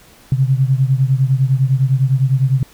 sine beating tone pair, 130 / 139.9 Hz, C3 / C#3, -11 / +16 cents, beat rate 9.9 Hz, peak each -13 / -16 dBFS, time 0.32-2.63 s, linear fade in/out 2 ms, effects pink hiss -46 dBFS RMS until 2.73 s

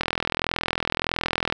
click train, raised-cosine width 0.3 ms, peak -6 dBFS, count 64, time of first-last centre 0.01-1.524 s, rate 41.6 Hz, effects none

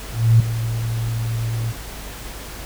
sine tone with ADSR envelope, 114.1 Hz, A#2, 37 cents flat, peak -7 dBFS, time 0.12-1.73 s, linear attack 280 ms, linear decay 4 ms, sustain -13 dB, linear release 26 ms, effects added 50 Hz sine -35 dBFS peak until 2.65 s + pink hiss -35 dBFS RMS until 2.65 s

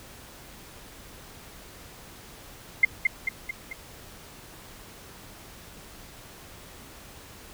sine tone with echo, 2098 Hz, C7, 4 cents sharp, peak -12 dBFS, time 2.83-2.85 s, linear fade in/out 5 ms, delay 220 ms, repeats 4, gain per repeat -5 dB, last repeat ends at 3.73 s, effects pink hiss -47 dBFS RMS until 7.53 s

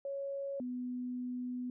sine tone pair in turn, 554.4 / 248.7 Hz, C#5 / B3, 0 / +12 cents, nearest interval octave + major second, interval 1388 cents, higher first, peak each -36 / -36 dBFS, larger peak neither, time 0.05-0.6 / 0.6-1.7 s, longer second, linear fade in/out 2 ms, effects none

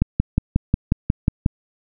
click train, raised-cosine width 5 ms, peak -3 dBFS, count 9, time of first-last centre 0.02-1.461 s, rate 5.55 Hz, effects none

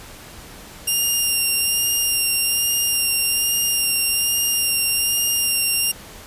5% pulse tone with vibrato, 2794 Hz, F7, in tune, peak -9 dBFS, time 0.87-5.92 s, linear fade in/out 10 ms, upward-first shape sine, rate 1.2 Hz, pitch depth 14 cents each way, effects pink hiss -40 dBFS RMS until 6.26 s + resampled to 32000 Hz

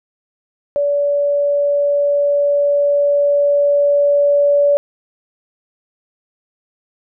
sine tone with level ramp, 574 Hz, D5, 40 cents flat, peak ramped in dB -13 to -9 dBFS, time 0.76-4.77 s, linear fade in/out 0 ms, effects none

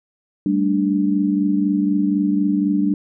sine chord, G suspended second, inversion none, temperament equal, 196 / 220 / 293.7 Hz, G3 / A3 / D4, 0 / 0 / 0 cents, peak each -19 / -24 / -18 dBFS, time 0.46-2.94 s, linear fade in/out 2 ms, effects none

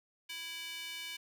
square tone with high-pass filter, 330 Hz, E4, 2 cents sharp, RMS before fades -43 dBFS, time 0.29-1.17 s, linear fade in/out 10 ms, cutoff 2600 Hz, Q 2.6, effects none

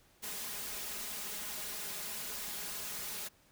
white noise with comb filter, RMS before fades -41 dBFS, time 0.22-3.29 s, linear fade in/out 20 ms, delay 4.8 ms, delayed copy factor +0.7, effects pink hiss -66 dBFS RMS until 3.51 s

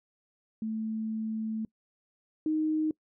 sine tone pair in turn, 220 / 311.1 Hz, A3 / D#4, 0 / 0 cents, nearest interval tritone, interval 600 cents, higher second, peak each -30 / -25 dBFS, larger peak second, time 0.62-1.65 / 2.46-2.91 s, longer first, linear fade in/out 2 ms, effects noise-tail reverb RT60 0.1 s tail -24 dB re dry

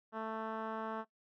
10% pulse tone with low-pass filter, 221.1 Hz, A3, 9 cents sharp, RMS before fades -40 dBFS, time 0.12-1.05 s, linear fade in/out 50 ms, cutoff 1400 Hz, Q 1.3, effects noise-tail reverb RT60 0.1 s tail -20 dB re dry

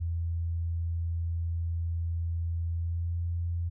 sine tone with pitch glide, 83.9 to 85.42 Hz, E2 to F2, +31 to -38 cents, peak -28 dBFS, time 0-3.7 s, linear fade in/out 20 ms, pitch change +31 cents, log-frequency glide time 2.75-3.16 s, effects none

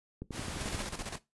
click train, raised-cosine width 3 ms, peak -26 dBFS, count 7, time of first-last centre 0.22-0.746 s, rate 11.4 Hz
pink noise, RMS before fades -40 dBFS, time 0.31-0.9 s, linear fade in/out 50 ms
pink noise with tremolo, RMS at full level -38 dBFS, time 0.59-1.19 s, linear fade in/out 20 ms, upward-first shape square, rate 15 Hz, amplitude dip 65%
effects noise-tail reverb RT60 0.2 s tail -17 dB re dry + resampled to 24000 Hz

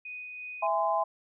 sine tone with tremolo, 2489 Hz, D#7, in tune, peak -37 dBFS, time 0.05-0.67 s, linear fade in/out 5 ms, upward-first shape sine, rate 2.9 Hz, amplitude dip 25%
sine chord, E augmented, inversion none, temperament just, 659.3 / 824.1 / 1030.1 Hz, E5 / G#5 / B#5, 0 / -14 / -27 cents, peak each -29 dBFS, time 0.62-1.04 s, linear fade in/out 10 ms
effects none

